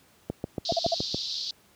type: click train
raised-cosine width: 2 ms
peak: -15 dBFS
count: 7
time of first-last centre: 0.3-1.145 s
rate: 7.1 Hz
type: band-pass noise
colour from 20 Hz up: pink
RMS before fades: -33 dBFS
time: 0.65-1.51 s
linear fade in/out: 2 ms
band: 3800 to 5000 Hz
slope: 48 dB/octave
type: tone bursts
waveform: sine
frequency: 675 Hz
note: E5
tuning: 41 cents sharp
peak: -21 dBFS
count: 4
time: 0.69-0.944 s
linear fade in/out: 5 ms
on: 26 ms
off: 50 ms
effects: pink hiss -60 dBFS RMS until 1.75 s + high-pass 80 Hz 12 dB/octave